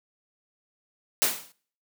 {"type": "noise with exponential decay", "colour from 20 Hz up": "white", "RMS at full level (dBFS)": -19, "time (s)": [1.22, 1.52], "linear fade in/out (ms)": 0, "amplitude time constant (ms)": 65, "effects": ["noise-tail reverb RT60 0.5 s tail -22 dB re dry", "high-pass 150 Hz 12 dB/octave"]}